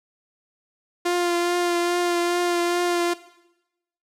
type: tone with vibrato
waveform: sawtooth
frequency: 349.2 Hz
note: F4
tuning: in tune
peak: -16 dBFS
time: 1.05-3.14 s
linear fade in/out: 10 ms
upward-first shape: triangle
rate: 2.4 Hz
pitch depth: 21 cents each way
effects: noise-tail reverb RT60 0.9 s tail -17 dB re dry + low-pass 11000 Hz 12 dB/octave